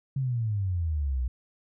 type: exponential sweep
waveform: sine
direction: down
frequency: 138.59 to 59.7 Hz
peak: -25 dBFS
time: 0.16-1.28 s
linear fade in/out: 5 ms
effects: none